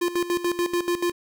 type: tone with tremolo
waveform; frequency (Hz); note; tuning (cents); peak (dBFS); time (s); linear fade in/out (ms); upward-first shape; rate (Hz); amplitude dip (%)
square; 349.2; F4; 0; -21; 0.01-1.12; 10; square; 6.9; 75
effects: none